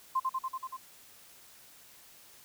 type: tone with echo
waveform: sine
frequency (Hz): 1046.5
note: C6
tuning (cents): 0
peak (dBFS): -25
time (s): 0.15-0.2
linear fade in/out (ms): 10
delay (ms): 95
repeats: 6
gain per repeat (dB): -2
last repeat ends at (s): 0.77
effects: white hiss -56 dBFS RMS until 2.44 s